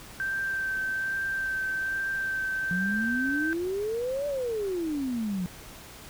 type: tone with vibrato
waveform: sine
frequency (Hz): 1560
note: G6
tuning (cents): -9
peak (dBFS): -27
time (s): 0.2-3.53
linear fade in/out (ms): 0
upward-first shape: sine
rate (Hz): 1.2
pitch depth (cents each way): 14
type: exponential two-way sweep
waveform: sine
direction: up then down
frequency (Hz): 174.61 to 587.3 to 174.61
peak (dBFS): -27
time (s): 2.71-5.46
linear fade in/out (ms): 0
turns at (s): 4.27
effects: pink hiss -46 dBFS RMS until 6.09 s